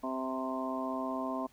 harmonic tone with a mistuned harmonic, 130.81 Hz, C3, in tune, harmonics 2 / 3 / 4 / 5 / 6 / 7 / 8, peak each -36 / -45 / -47 / -38 / -49 / -43 / -39 dBFS, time 0.03-1.47 s, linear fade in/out 10 ms, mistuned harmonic 6, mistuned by +23 cents, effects pink hiss -64 dBFS RMS until 1.52 s

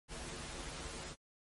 pink noise with comb filter, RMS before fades -45 dBFS, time 0.08-1.16 s, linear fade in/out 50 ms, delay 10 ms, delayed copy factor -0.95, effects MP3 48 kbps

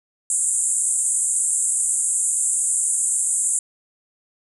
white band-pass noise, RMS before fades -21 dBFS, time 0.3-3.59 s, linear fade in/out 2 ms, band 7200 to 9800 Hz, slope 96 dB/octave, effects none

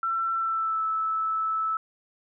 sine tone with pitch glide, 1344 to 1309.5 Hz, E6 to E6, +33 to -12 cents, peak -24 dBFS, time 0.03-1.77 s, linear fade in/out 2 ms, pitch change -45 cents, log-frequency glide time 0.35-0.84 s, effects none

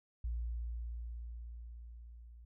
sine tone with level ramp, 58.27 Hz, A#1, in tune, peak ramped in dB -33 to -52 dBFS, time 0.24-2.45 s, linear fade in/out 5 ms, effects tanh soft clip ceiling -31 dBFS

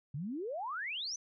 sine exponential sweep, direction up, 130.4 to 6272 Hz, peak -36 dBFS, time 0.14-1.16 s, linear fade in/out 5 ms, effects none

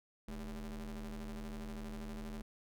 45% pulse ring-modulated tone, 88.8 Hz, F2, 29 cents sharp, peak -39 dBFS, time 0.28-2.42 s, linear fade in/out 5 ms, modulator 127 Hz, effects none

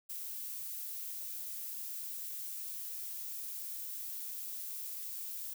violet noise, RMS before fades -42 dBFS, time 0.09-5.54 s, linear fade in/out 10 ms, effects none

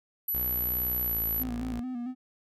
sine tone, 11840 Hz, F#9, in tune, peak -27 dBFS, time 0.28-1.43 s, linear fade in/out 5 ms
sawtooth tone with pitch glide, 61.7 to 55.93 Hz, B1 to A1, -1 to +29 cents, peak -32 dBFS, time 0.34-1.8 s, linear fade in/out 5 ms, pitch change -170 cents, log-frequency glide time 1.03-1.13 s
triangle tone with vibrato, 247.2 Hz, B3, 2 cents sharp, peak -30 dBFS, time 1.38-2.15 s, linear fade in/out 50 ms, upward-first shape square, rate 4.4 Hz, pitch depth 53 cents each way
effects none

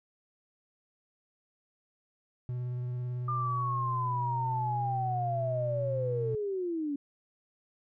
triangle tone with vibrato, 123.7 Hz, B2, 3 cents sharp, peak -30 dBFS, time 2.49-6.35 s, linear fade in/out 0 ms, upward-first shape triangle, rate 18 Hz, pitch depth 19 cents each way
sine linear sweep, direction down, 1206 to 277.2 Hz, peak -30 dBFS, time 3.28-6.96 s, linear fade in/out 5 ms
effects none

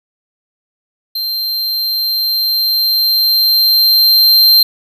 square tone with level ramp, 4152 Hz, C8, 14 cents flat, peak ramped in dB -17 to -5 dBFS, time 1.15-4.63 s, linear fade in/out 5 ms, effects none

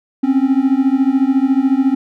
triangle beating tone pair, 260.9 / 274.9 Hz, C4 / C#4, -5 / -14 cents, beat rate 14 Hz, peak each -12 dBFS, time 0.23-1.95 s, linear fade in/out 10 ms, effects none

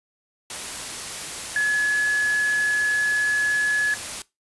sine tone in noise, 1700 Hz, G#6, 40 cents sharp, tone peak -18 dBFS, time 1.56-3.94 s, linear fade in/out 2 ms, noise white, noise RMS -32 dBFS, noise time 0.5-4.22 s, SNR +11 dB, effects noise-tail reverb RT60 0.2 s tail -20 dB re dry + resampled to 24000 Hz

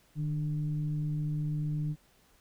sine tone with frequency modulation, 151.4 Hz, D#3, 47 cents flat, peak -29 dBFS, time 0.15-1.96 s, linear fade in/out 50 ms, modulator 144 Hz, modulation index 0.4, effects pink hiss -65 dBFS RMS until 2.4 s

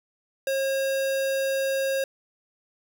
square tone, 540 Hz, C#5, 45 cents flat, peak -24 dBFS, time 0.47-2.04 s, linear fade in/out 2 ms, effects none

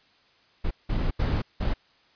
brown noise bursts at uneven times, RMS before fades -25 dBFS, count 4, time 0.64-0.71 / 0.89-1.11 / 1.19-1.42 / 1.6-1.74 s, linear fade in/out 10 ms, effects white hiss -61 dBFS RMS until 2.15 s + resampled to 11025 Hz

